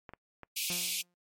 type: clicks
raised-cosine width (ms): 0.5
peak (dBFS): -30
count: 3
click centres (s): 0.092 / 0.136 / 0.433
type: high-pass noise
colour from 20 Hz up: pink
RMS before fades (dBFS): -34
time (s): 0.56-1.02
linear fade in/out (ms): 10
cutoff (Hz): 2300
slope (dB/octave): 96
type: tone with exponential decay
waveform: sawtooth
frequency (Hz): 176.5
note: F3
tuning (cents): +19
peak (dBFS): -33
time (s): 0.7-1.14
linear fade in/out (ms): 0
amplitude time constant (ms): 94
effects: noise-tail reverb RT60 0.1 s tail -25 dB re dry + MP3 64 kbps

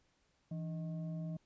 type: tone with frequency modulation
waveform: sine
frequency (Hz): 164.81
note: E3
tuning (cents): 0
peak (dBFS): -38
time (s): 0.51-1.37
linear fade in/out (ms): 5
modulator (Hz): 461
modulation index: 0.4
effects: pink hiss -75 dBFS RMS until 1.45 s + resampled to 16000 Hz

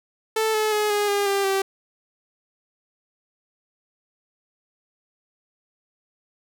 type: tone with pitch steps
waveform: sawtooth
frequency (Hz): 440 / 430.9 / 422.1 / 413.4 / 404.9 / 396.6 / 388.4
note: A4 / A4 / G#4 / G#4 / G#4 / G4 / G4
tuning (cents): 0 / -36 / +28 / -8 / -44 / +20 / -16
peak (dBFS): -16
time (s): 0.36-1.62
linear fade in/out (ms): 5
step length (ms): 180
effects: none

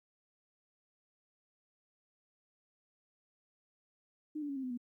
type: tone with pitch steps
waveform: sine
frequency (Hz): 304.1 / 290.7 / 277.9 / 265.7 / 254 / 242.8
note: D#4 / D4 / C#4 / C4 / B3 / B3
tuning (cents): -40 / -18 / +4 / +27 / +49 / -29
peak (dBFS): -36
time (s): 4.35-4.776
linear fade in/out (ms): 10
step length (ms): 71
effects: 13-bit

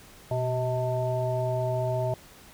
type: harmonic tone with a mistuned harmonic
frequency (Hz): 127.5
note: C3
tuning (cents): -44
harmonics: 1 / 3 / 5 / 7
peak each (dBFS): -28 / -35 / -28 / -36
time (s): 0.31-2.14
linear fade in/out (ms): 2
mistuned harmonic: 1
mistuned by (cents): -72
effects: pink hiss -51 dBFS RMS until 2.53 s

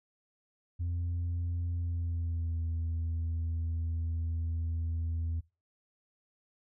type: tone with pitch glide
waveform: sine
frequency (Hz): 86.3 to 82.4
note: F2 to E2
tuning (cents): -20 to 0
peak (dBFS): -28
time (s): 0.79-5.41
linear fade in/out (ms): 20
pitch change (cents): -80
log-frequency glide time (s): 1.75-2.61
effects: noise-tail reverb RT60 0.3 s tail -24 dB re dry + tanh soft clip ceiling -29 dBFS

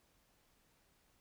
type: silence
effects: pink hiss -73 dBFS RMS until 1.2 s

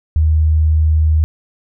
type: tone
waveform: sine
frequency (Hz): 78.1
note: D#2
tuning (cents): +7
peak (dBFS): -9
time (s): 0.16-1.24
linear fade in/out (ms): 0
effects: none

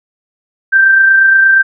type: tone with amplitude modulation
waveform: sine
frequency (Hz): 1568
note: G6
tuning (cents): 0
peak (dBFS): -3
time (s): 0.72-1.63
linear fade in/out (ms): 20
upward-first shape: sine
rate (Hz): 28.5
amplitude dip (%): 30
effects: none

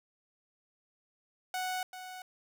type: tone with echo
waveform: sawtooth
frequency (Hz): 740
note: F#5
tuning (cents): 0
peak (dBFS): -29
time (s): 1.54-1.83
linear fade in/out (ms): 2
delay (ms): 390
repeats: 1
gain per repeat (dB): -10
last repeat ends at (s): 2.22
effects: none

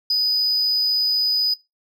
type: tone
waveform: triangle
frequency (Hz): 4978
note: D#8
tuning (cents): 0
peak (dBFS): -14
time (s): 0.1-1.54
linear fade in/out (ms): 5
effects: noise-tail reverb RT60 0.2 s tail -22 dB re dry + tanh soft clip ceiling -13 dBFS

